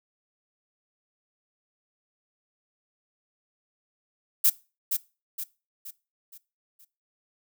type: noise with echo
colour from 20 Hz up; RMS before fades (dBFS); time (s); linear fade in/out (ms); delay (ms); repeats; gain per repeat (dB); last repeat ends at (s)
violet; -19; 4.44-4.5; 10; 470; 5; -7; 6.85
effects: noise-tail reverb RT60 0.3 s tail -20 dB re dry